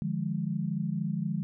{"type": "chord", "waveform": "sine", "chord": "D diminished", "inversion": "none", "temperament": "equal with one note detuned", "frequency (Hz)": [150.53, 174.61, 207.7], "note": ["D3", "F3", "Ab3"], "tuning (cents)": [43, 0, 0], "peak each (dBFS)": [-33, -32, -33], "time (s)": [0.02, 1.43], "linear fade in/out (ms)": 0, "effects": []}